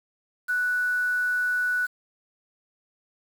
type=tone with quantisation; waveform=sine; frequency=1480 Hz; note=F#6; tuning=in tune; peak=-22 dBFS; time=0.48-1.87 s; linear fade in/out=20 ms; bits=7; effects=none